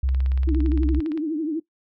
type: tone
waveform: sine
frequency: 65.41 Hz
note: C2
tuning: in tune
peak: -19 dBFS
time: 0.03-1 s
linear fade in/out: 5 ms
type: click train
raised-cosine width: 0.3 ms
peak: -25 dBFS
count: 20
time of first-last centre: 0.09-1.176 s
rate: 17.5 Hz
type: tone with vibrato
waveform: sine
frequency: 311.1 Hz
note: D#4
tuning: in tune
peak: -22 dBFS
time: 0.47-1.6 s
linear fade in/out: 10 ms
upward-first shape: triangle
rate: 12 Hz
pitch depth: 140 cents each way
effects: noise-tail reverb RT60 0.1 s tail -17 dB re dry